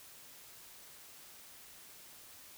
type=silence; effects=white hiss -55 dBFS RMS until 2.57 s